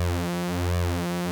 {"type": "tone with flanger", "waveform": "sawtooth", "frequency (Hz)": 87.8, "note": "F2", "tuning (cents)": 10, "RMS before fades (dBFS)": -26, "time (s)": [0, 1.31], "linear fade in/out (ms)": 0, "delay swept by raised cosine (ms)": [1.7, 6.1], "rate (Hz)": 1.3, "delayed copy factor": 1, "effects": []}